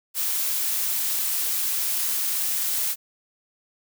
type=noise; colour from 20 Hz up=blue; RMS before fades=-25 dBFS; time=0.14-2.96 s; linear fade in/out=50 ms; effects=none